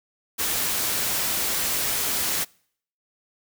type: noise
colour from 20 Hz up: white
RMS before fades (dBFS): -25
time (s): 0.38-2.45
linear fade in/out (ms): 20
effects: noise-tail reverb RT60 0.6 s tail -26 dB re dry